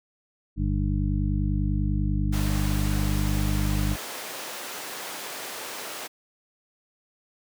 harmonic tone, 50.1 Hz, G1, 38 cents sharp, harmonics 1 / 2 / 3 / 4 / 6, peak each -25 / -28 / -30 / -31 / -33 dBFS, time 0.56-3.97 s, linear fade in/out 50 ms
pink high-pass noise, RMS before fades -36 dBFS, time 2.32-6.08 s, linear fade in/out 20 ms, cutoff 440 Hz, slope 12 dB/octave
effects none

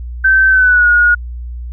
sine tone with pitch glide, 1546 to 1442.5 Hz, G6 to F#6, -24 to -44 cents, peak -6 dBFS, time 0.24-1.15 s, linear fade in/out 10 ms, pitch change -120 cents, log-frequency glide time 0.49-0.88 s, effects added 60 Hz sine -22 dBFS peak until 1.72 s

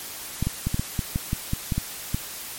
clicks, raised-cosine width 5 ms, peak -11 dBFS, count 12, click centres 0.426 / 0.47 / 0.67 / 0.744 / 0.795 / 0.992 / 1.159 / 1.331 / 1.534 / 1.722 / 1.78 / 2.145 s, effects white hiss -36 dBFS RMS until 2.58 s + MP3 64 kbps

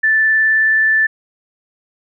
sine tone with vibrato, 1760 Hz, A6, in tune, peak -10 dBFS, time 0.03-1.07 s, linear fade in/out 10 ms, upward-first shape triangle, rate 19 Hz, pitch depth 9 cents each way, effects none

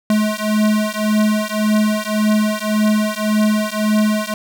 square beating tone pair, 212.5 / 214.3 Hz, G#3 / A3, +40 / -45 cents, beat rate 1.8 Hz, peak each -18 dBFS, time 0.1-4.34 s, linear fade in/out 2 ms, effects none

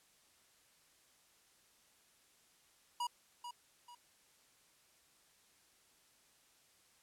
square tone with echo, 965 Hz, B5, 40 cents flat, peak -36 dBFS, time 3-3.07 s, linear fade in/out 5 ms, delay 440 ms, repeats 2, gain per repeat -9 dB, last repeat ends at 3.95 s, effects white hiss -69 dBFS RMS until 7.02 s + low-pass 11000 Hz 12 dB/octave

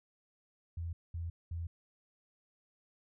sine tone bursts, 84.2 Hz, E2, 37 cents sharp, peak -36 dBFS, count 3, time 0.77-1.67 s, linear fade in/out 5 ms, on 160 ms, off 210 ms, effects none

